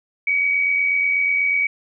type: tone with amplitude modulation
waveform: sine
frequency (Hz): 2266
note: C#7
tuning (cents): +37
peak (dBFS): -14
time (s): 0.27-1.67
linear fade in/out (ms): 5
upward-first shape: sine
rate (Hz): 88.2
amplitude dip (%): 45
effects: none